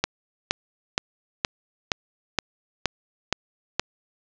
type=click train; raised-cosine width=0.2 ms; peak=-3 dBFS; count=9; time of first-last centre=0.04-3.796 s; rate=2.13 Hz; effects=resampled to 16000 Hz + 7-bit